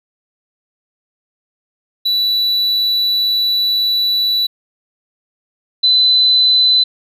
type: tone pair in turn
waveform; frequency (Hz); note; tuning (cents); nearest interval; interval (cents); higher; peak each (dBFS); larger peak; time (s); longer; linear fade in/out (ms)
triangle / sine; 3951 / 4018; B7 / B7; 0 / +29; unison; 29; second; -11 / -8; second; 2.05-4.47 / 5.83-6.84; first; 10
effects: none